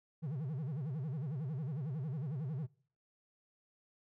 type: tone with vibrato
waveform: triangle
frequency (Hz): 143.1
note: D3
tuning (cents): -45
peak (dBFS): -34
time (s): 0.22-2.67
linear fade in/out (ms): 20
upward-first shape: sine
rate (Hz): 11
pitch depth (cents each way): 250
effects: noise-tail reverb RT60 0.5 s tail -24 dB re dry